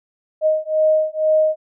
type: beating tone pair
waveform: sine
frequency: 622.3 / 624.4 Hz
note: D#5 / D#5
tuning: 0 / +6 cents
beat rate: 2.1 Hz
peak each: -17 dBFS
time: 0.41-1.56 s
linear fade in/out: 50 ms
effects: none